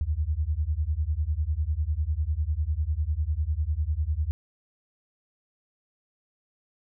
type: beating tone pair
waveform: sine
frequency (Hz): 71.8 / 81.8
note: D2 / E2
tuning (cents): -39 / -13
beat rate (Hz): 10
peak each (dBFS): -27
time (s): 0.01-4.31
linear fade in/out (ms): 0
effects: none